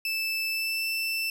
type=tone with pitch glide; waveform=30% pulse; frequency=2637 to 2663 Hz; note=E7 to E7; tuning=0 to +17 cents; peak=-24 dBFS; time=0.05-1.3 s; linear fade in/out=2 ms; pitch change=+17 cents; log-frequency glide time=0.5-0.87 s; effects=none